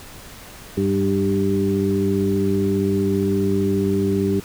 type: harmonic tone with a mistuned harmonic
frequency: 98 Hz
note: G2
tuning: in tune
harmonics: 1 / 2 / 3 / 4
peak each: -25 / -21 / -24 / -21 dBFS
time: 0.77-4.4 s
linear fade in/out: 5 ms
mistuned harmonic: 3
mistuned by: +17 cents
effects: pink hiss -40 dBFS RMS until 4.44 s